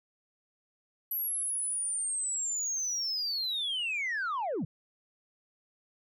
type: linear sweep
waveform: sine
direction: down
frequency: 11830 to 116.54 Hz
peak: -28 dBFS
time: 1.11-4.65 s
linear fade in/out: 5 ms
effects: tanh soft clip ceiling -28 dBFS